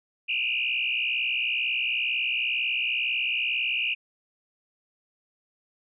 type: tone with frequency modulation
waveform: sine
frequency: 2644 Hz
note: E7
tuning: 5 cents sharp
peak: -24 dBFS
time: 0.28-3.95 s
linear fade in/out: 20 ms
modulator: 62.1 Hz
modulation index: 3.9
effects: none